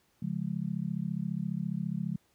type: chord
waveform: sine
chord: Db major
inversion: none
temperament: just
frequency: 138.59 / 173.24 / 207.9 Hz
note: Db3 / F3 / Ab3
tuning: 0 / -14 / +2 cents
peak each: -37 / -33 / -36 dBFS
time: 0.22-2.16 s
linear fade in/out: 5 ms
effects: pink hiss -70 dBFS RMS until 2.34 s + high-pass 60 Hz 12 dB/octave